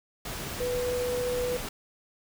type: tone in noise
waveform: sine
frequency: 493.9 Hz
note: B4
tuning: in tune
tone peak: -27 dBFS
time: 0.6-1.57 s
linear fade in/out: 5 ms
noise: pink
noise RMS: -36 dBFS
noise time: 0.25-1.69 s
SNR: +6 dB
effects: none